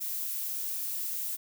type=noise; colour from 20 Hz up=violet; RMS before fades=-34 dBFS; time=0-1.37 s; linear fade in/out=20 ms; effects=none